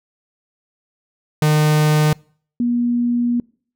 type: tone pair in turn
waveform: 45% pulse / sine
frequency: 152.3 / 240.2 Hz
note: D#3 / B3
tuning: -37 / -48 cents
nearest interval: minor sixth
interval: 789 cents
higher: second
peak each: -12 / -15 dBFS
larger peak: first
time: 1.42-2.13 / 2.6-3.4 s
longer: second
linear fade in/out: 2 ms
effects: noise-tail reverb RT60 0.5 s tail -26 dB re dry